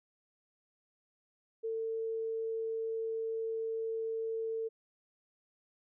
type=tone; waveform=sine; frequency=448.9 Hz; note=A4; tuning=35 cents sharp; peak=-33 dBFS; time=1.63-4.69 s; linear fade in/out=20 ms; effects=none